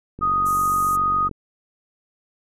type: click train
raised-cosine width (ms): 3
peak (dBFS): -22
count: 54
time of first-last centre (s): 0.19-1.313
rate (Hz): 47.2
type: tone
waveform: sine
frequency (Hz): 1244.5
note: D#6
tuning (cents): 0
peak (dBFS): -17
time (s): 0.21-1.29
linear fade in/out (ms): 20
type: band-pass noise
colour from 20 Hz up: white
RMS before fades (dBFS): -36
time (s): 0.45-0.97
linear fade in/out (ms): 20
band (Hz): 5900 to 14000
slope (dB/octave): 96
effects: none